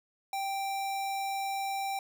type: tone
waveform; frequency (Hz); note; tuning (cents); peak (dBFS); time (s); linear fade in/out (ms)
square; 784; G5; 0; -32; 0.33-1.99; 2
effects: none